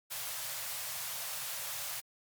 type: band-stop noise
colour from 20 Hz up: white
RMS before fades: -39 dBFS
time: 0.1-2.01 s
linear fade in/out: 20 ms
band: 160 to 520 Hz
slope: 48 dB/octave
effects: high-pass 100 Hz 12 dB/octave + Opus 48 kbps